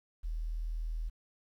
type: tone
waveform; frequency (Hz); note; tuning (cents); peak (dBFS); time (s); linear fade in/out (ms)
sine; 40.23; E1; -41; -33; 0.23-1.1; 20
effects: 11-bit